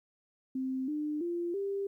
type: tone with pitch steps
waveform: sine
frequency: 261.6 / 300.5 / 345.2 / 396.5 Hz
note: C4 / D4 / F4 / G4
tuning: 0 / +40 / -20 / +20 cents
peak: -31 dBFS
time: 0.55-1.87 s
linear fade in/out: 5 ms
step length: 330 ms
effects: 12-bit